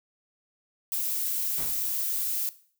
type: noise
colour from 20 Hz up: violet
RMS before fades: -29 dBFS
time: 0.92-2.49 s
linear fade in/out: 0 ms
type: noise with exponential decay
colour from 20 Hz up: pink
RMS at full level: -37 dBFS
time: 1.58-1.99 s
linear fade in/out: 1 ms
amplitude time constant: 88 ms
effects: noise-tail reverb RT60 0.5 s tail -17 dB re dry